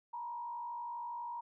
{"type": "tone with frequency modulation", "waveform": "sine", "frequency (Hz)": 950, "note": "A#5", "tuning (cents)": 33, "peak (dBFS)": -39, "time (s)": [0.13, 1.41], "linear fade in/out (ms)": 10, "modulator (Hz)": 52.3, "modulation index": 0.61, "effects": []}